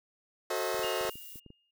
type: chord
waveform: sawtooth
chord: F# diminished seventh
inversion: none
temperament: just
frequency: 370 / 444 / 532.8 / 639.4 Hz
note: F#4 / A4 / C5 / Eb5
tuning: 0 / +16 / +31 / +47 cents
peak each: -32 dBFS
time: 0.5-1.1 s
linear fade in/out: 5 ms
type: noise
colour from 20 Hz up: violet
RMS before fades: -47 dBFS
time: 0.55-1.4 s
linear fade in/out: 10 ms
type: clicks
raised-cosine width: 3 ms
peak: -37 dBFS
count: 10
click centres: 0.745 / 0.794 / 0.845 / 1.011 / 1.051 / 1.091 / 1.156 / 1.358 / 1.463 / 1.504 s
type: tone with exponential decay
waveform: sine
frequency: 2836 Hz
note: F7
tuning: 26 cents sharp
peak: -35 dBFS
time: 0.83-1.71 s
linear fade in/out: 5 ms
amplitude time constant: 190 ms
effects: none